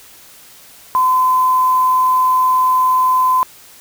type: tone with quantisation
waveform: sine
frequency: 1021 Hz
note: C6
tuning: 43 cents flat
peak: -10 dBFS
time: 0.95-3.43 s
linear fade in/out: 0 ms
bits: 5
effects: white hiss -42 dBFS RMS until 3.8 s